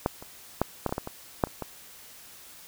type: clicks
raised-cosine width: 1 ms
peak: -9 / -27 / -8 / -11 / -21 / -13 / -15 / -20 / -7 / -27 / -18 dBFS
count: 11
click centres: 0.061 / 0.225 / 0.616 / 0.863 / 0.893 / 0.925 / 0.981 / 1.074 / 1.438 / 1.472 / 1.623 s
effects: white hiss -49 dBFS RMS until 2.67 s